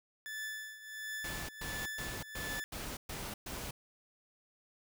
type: tone with tremolo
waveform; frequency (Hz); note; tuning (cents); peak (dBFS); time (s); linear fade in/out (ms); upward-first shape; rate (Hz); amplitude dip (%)
40% pulse; 1744; A6; -16; -37; 0.26-2.64; 0; triangle; 1.4; 80
type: noise bursts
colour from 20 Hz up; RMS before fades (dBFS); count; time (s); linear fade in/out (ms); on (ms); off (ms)
pink; -42; 7; 1.24-3.71; 5; 250; 120
effects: none

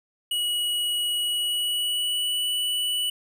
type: tone with pitch glide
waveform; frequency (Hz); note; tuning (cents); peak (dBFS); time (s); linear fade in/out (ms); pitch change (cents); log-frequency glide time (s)
square; 2916 to 2960; F#7 to F#7; -26 to 0; -24; 0.31-3.1; 5; +26; 1.18-2.48
effects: none

